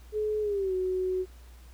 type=tone with pitch glide; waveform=sine; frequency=426.2 to 371 Hz; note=G#4 to F#4; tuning=+45 to +5 cents; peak=-26 dBFS; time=0.12-1.26 s; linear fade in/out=50 ms; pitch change=-240 cents; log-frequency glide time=0.41-0.74 s; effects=added 60 Hz sine -47 dBFS peak until 1.73 s + pink hiss -59 dBFS RMS until 1.73 s